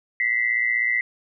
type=tone pair together; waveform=sine; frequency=1951 / 2067 Hz; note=B6 / C7; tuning=-22 / -22 cents; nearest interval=minor second; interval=100 cents; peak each=-22 dBFS; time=0.2-1.01 s; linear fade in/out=2 ms; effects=none